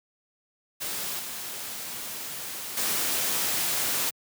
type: noise with level steps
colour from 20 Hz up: white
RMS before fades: -32 / -36 / -27 dBFS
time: 0.8-4.11 s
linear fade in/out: 20 ms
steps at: 1.19 / 2.77 s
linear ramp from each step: 5 ms
effects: high-pass 100 Hz 12 dB/octave